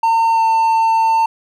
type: tone with pitch glide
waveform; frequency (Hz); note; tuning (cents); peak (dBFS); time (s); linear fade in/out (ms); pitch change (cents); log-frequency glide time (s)
triangle; 909 to 899.1; A#5 to A5; -44 to +37; -9; 0.03-1.26; 5; -19; 0.33-0.41
effects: none